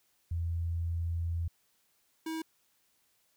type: tone pair in turn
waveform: sine / square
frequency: 84.2 / 321.2 Hz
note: E2 / E4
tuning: +37 / -45 cents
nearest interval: octave + major seventh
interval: 2318 cents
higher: second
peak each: -30 / -35 dBFS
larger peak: first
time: 0.31-1.48 / 2.26-2.42 s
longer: first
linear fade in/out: 5 ms
effects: white hiss -72 dBFS RMS until 3.36 s